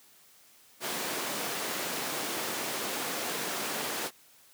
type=high-pass noise; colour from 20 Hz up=pink; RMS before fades=-34 dBFS; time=0.8-4.11 s; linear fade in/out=50 ms; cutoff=290 Hz; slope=12 dB/octave; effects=white hiss -59 dBFS RMS until 4.53 s + high-pass 100 Hz 12 dB/octave